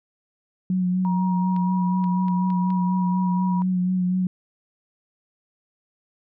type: tone with vibrato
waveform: sine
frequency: 182.7 Hz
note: F#3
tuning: 22 cents flat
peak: -19 dBFS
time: 0.7-4.27 s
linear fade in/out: 2 ms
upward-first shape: sine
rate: 4.1 Hz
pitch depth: 26 cents each way
type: tone with pitch glide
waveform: sine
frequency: 947 to 965.8 Hz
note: A#5 to B5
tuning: +27 to -39 cents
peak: -28 dBFS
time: 1.05-3.62 s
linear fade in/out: 0 ms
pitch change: +34 cents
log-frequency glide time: 1.45-1.83 s
type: clicks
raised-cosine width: 0.3 ms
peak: -28 dBFS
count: 5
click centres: 1.564 / 2.041 / 2.283 / 2.503 / 2.704 s
effects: none